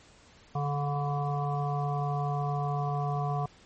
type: harmonic tone with a mistuned harmonic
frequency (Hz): 144.4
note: D3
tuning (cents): -29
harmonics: 1 / 3 / 5 / 7 / 8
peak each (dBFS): -29 / -39 / -33 / -40 / -39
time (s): 0.55-3.46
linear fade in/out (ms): 5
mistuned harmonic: 8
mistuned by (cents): -17
effects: pink hiss -57 dBFS RMS until 3.65 s + MP3 32 kbps